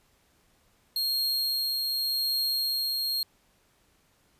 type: tone with tremolo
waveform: 45% pulse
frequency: 4245 Hz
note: C8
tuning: 24 cents sharp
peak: -24 dBFS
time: 0.96-3.23 s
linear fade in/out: 2 ms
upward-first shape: triangle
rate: 0.87 Hz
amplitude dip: 25%
effects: pink hiss -66 dBFS RMS until 4.39 s + resampled to 32000 Hz